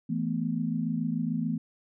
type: chord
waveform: sine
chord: E suspended fourth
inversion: none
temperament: equal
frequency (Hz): 164.81 / 220 / 246.9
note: E3 / A3 / B3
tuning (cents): 0 / 0 / 0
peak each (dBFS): -31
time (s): 0.09-1.58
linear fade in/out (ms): 10
effects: none